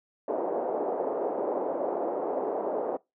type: band-pass noise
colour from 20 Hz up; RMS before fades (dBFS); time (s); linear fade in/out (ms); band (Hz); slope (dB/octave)
pink; -30; 0.28-2.97; 5; 370 to 730; 24
effects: noise-tail reverb RT60 0.2 s tail -22 dB re dry